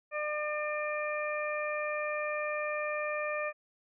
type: harmonic tone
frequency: 600 Hz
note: D5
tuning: 37 cents sharp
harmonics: 1 / 2 / 3 / 4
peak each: -34 / -38 / -39 / -38 dBFS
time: 0.11-3.53 s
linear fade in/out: 50 ms
effects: none